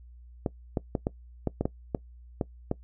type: clicks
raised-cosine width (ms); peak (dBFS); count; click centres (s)
2; -13; 10; 0.462 / 0.772 / 0.952 / 1.069 / 1.473 / 1.61 / 1.655 / 1.948 / 2.412 / 2.714
effects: noise-tail reverb RT60 0.1 s tail -20 dB re dry + added 60 Hz sine -47 dBFS peak until 2.83 s